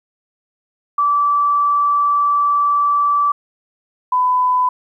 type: tone pair in turn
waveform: sine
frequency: 1159 / 1002.1 Hz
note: D6 / B5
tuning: -23 / +25 cents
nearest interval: minor third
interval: 252 cents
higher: first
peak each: -12 dBFS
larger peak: neither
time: 0.98-3.32 / 4.12-4.69 s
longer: first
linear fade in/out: 5 ms
effects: 9-bit